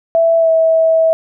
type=tone with pitch glide; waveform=sine; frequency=662 to 648.8 Hz; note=E5 to E5; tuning=+7 to -28 cents; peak=-8 dBFS; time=0.15-1.13 s; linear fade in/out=0 ms; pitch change=-35 cents; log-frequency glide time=0.38-0.5 s; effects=none